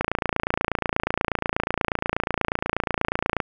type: click train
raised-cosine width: 0.5 ms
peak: -6 dBFS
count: 97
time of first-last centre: 0.01-3.402 s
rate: 28.3 Hz
effects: none